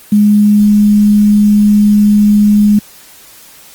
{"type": "tone with quantisation", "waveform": "sine", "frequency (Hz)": 208, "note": "G#3", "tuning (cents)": 3, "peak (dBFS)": -4, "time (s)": [0.12, 2.79], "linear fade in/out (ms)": 5, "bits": 5, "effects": ["white hiss -38 dBFS RMS until 3.74 s", "Opus 24 kbps"]}